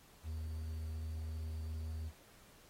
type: tone with quantisation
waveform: triangle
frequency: 79.2 Hz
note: D#2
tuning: 31 cents sharp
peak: -37 dBFS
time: 0.23-2.12 s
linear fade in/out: 50 ms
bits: 11
effects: pink hiss -63 dBFS RMS until 2.69 s + AAC 48 kbps